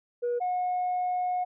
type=tone pair in turn; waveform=sine; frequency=482.6 / 725.4 Hz; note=B4 / F#5; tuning=-40 / -34 cents; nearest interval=perfect fifth; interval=706 cents; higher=second; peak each=-24 dBFS; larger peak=neither; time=0.22-0.4 / 0.4-1.45 s; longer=second; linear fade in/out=20 ms; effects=tanh soft clip ceiling -23 dBFS